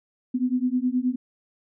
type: beating tone pair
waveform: sine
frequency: 246.9 / 256.4 Hz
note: B3 / C4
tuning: 0 / -35 cents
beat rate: 9.5 Hz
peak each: -24 dBFS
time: 0.34-1.16 s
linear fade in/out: 10 ms
effects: none